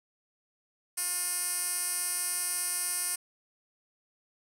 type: tone with band-pass filter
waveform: 10% pulse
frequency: 356.5 Hz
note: F4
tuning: 36 cents sharp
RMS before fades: -32 dBFS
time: 0.97-3.16 s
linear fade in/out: 10 ms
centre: 10000 Hz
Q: 3.6
effects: none